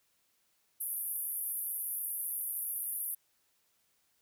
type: band-pass noise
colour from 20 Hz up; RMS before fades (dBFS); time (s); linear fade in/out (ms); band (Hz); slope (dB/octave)
white; -37; 0.8-3.15; 10; 10000 to 14000; 96
effects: white hiss -74 dBFS RMS until 4.21 s